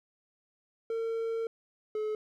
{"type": "tone pair in turn", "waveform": "triangle", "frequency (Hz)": [454.4, 428.9], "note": ["A#4", "A4"], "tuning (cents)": [-44, -44], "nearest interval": "minor second", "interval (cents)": 100, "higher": "first", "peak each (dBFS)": -28, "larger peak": "neither", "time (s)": [[0.9, 1.47], [1.95, 2.15]], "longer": "first", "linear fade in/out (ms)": 2, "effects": []}